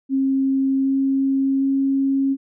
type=tone with pitch steps; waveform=sine; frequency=268.8 / 270.4 / 271.9 Hz; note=C4 / C#4 / C#4; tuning=+47 / -43 / -33 cents; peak=-16 dBFS; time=0.09-2.37 s; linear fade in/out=50 ms; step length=760 ms; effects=none